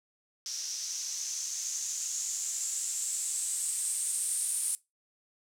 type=noise with low-pass filter sweep; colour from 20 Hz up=violet; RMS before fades=-34 dBFS; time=0.46-4.75 s; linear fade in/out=0 ms; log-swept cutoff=5600 to 9300 Hz; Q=6; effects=noise-tail reverb RT60 0.2 s tail -20 dB re dry